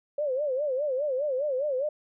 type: tone with vibrato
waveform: sine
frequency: 553 Hz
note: C#5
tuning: 4 cents flat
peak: -25 dBFS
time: 0.18-1.89 s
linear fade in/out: 5 ms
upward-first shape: sine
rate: 4.9 Hz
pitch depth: 160 cents each way
effects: none